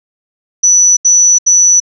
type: tone bursts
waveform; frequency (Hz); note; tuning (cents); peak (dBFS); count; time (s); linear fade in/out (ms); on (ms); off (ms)
sine; 5940; F#8; +6; -4; 3; 0.63-1.802; 10; 340; 76
effects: none